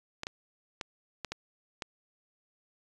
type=clicks; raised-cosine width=0.2 ms; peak=-18 dBFS; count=6; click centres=0.234 / 0.269 / 0.812 / 1.247 / 1.32 / 1.822 s; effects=resampled to 24000 Hz